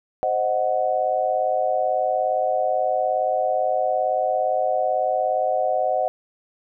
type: chord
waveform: sine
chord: C diminished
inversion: none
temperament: equal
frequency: 523.3 / 622.3 / 740 Hz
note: C5 / Eb5 / Gb5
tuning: 0 / 0 / 0 cents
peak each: -25 / -23 / -22 dBFS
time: 0.23-6.08 s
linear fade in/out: 0 ms
effects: none